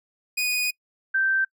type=tone pair in turn; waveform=sawtooth / sine; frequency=2477 / 1560.4 Hz; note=D#7 / G6; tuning=-8 / -8 cents; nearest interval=minor sixth; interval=800 cents; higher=first; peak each=-19 dBFS; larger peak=neither; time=0.37-0.71 / 1.14-1.45 s; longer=first; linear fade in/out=10 ms; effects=noise-tail reverb RT60 0.1 s tail -26 dB re dry